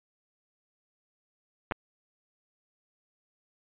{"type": "clicks", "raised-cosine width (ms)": 0.5, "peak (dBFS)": -15, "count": 2, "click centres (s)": [1.712, 1.721], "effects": ["resampled to 8000 Hz"]}